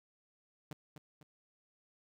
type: tone with echo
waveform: sawtooth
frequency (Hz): 151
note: D3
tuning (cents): +48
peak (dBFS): -38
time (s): 0.71-0.73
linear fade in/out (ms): 0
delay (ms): 250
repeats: 2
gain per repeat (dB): -7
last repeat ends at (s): 1.23
effects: none